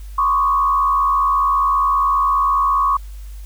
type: tone with frequency modulation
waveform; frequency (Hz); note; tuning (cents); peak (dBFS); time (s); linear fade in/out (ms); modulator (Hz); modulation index
sine; 1112; C#6; +5; -13; 0.18-2.97; 5; 74.8; 0.86
effects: added 50 Hz sine -30 dBFS peak until 3.45 s + white hiss -50 dBFS RMS until 3.45 s